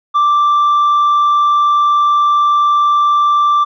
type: tone with tanh clipping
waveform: sine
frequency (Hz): 1174.7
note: D6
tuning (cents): 0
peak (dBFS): -9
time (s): 0.14-3.65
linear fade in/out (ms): 20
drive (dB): 2
effects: none